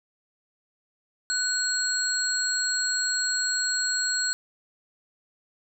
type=tone cluster; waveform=sine; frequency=1492 / 4264 / 7690 Hz; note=F#6 / C8 / B8; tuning=+14 / +32 / -47 cents; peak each=-28 dBFS; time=1.3-4.33 s; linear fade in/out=0 ms; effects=9-bit